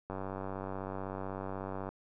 click train, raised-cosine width 1 ms, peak -25 dBFS, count 173, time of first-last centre 0.1-1.89 s, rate 96.1 Hz, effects none

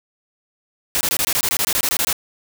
white noise bursts, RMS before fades -19 dBFS, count 15, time 0.95-2.128 s, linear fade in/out 0 ms, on 58 ms, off 22 ms, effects none

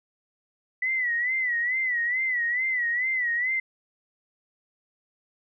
sine tone with vibrato, 1975.5 Hz, B6, in tune, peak -23 dBFS, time 0.82-3.6 s, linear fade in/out 5 ms, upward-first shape sine, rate 2.3 Hz, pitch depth 100 cents each way, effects none

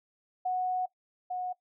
sine tone pair in turn, 736 / 729.7 Hz, F#5 / F#5, -9 / -24 cents, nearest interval unison, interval 15 cents, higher first, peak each -27 / -31 dBFS, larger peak first, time 0.45-0.86 / 1.3-1.53 s, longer first, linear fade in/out 10 ms, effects noise-tail reverb RT60 0.1 s tail -19 dB re dry

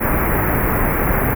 pink band-stop noise, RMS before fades -17 dBFS, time 0-1.35 s, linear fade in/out 20 ms, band 2200 to 12000 Hz, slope 48 dB/octave, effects none

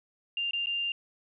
sine tone with dropouts, 2794 Hz, F7, in tune, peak -28 dBFS, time 0.37-0.92 s, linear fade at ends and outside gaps 2 ms, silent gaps 0.51-0.533 / 0.659-0.669 s, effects none

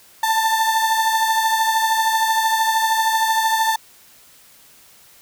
35% pulse beating tone pair, 887 / 900 Hz, A5 / A5, +14 / +39 cents, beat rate 13 Hz, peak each -15 / -22 dBFS, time 0.23-3.76 s, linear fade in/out 5 ms, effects white hiss -49 dBFS RMS until 5.21 s

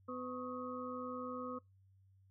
harmonic tone with a mistuned harmonic, 251.7 Hz, B3, 33 cents sharp, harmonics 1 / 2 / 4 / 5, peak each -45 / -45 / -49 / -47 dBFS, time 0.08-1.59 s, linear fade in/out 10 ms, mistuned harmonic 4, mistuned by +150 cents, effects noise-tail reverb RT60 0.2 s tail -24 dB re dry + added 96 Hz sine -64 dBFS peak until 2.3 s

